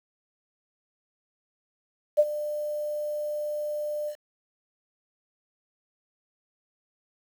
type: tone with ADSR envelope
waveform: sine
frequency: 597 Hz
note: D5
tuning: 28 cents sharp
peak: -13 dBFS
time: 2.17-4.16 s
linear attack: 24 ms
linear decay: 46 ms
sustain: -15 dB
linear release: 83 ms
effects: 8-bit